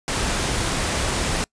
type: noise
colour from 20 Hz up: pink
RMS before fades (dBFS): -23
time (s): 0.08-1.44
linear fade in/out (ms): 0
effects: noise-tail reverb RT60 0.1 s tail -26 dB re dry + resampled to 22050 Hz